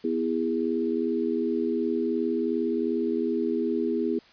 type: chord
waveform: sine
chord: E major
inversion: second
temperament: equal with one note detuned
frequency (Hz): 246.9 / 329.6 / 409.1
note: B3 / E4 / G#4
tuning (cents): 0 / 0 / -26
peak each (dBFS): -28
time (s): 0.04-4.19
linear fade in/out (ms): 5
effects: white hiss -55 dBFS RMS until 4.32 s + resampled to 11025 Hz